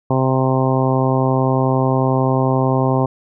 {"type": "harmonic tone", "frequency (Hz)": 131.2, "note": "C3", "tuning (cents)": 5, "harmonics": [1, 2, 3, 4, 5, 6, 7, 8], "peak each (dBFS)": [-17, -20, -22, -23, -24, -25, -25, -26], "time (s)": [0.1, 3.06], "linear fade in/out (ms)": 5, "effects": []}